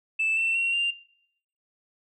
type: tone with pitch steps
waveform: sine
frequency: 2637 / 2686 / 2736 / 2787 Hz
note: E7 / E7 / F7 / F7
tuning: 0 / +32 / -36 / -4 cents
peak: -21 dBFS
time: 0.19-0.91 s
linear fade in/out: 10 ms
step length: 180 ms
effects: noise-tail reverb RT60 0.7 s tail -21 dB re dry + tanh soft clip ceiling -19 dBFS